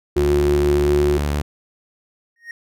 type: tone with vibrato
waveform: sawtooth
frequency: 73 Hz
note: D2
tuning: 10 cents flat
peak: -15 dBFS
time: 0.16-1.42 s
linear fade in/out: 10 ms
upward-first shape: sine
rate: 8.5 Hz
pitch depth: 17 cents each way
type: tone with pitch glide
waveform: sine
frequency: 359.7 to 362.8 Hz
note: F#4 to F#4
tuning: -49 to -34 cents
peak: -15 dBFS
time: 0.16-1.18 s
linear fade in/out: 10 ms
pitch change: +15 cents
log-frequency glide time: 0.76-0.97 s
type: tone with exponential growth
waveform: triangle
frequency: 1863 Hz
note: A#6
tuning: 2 cents flat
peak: -25 dBFS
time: 2.36-2.51 s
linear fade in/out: 2 ms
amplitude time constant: 31 ms
effects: none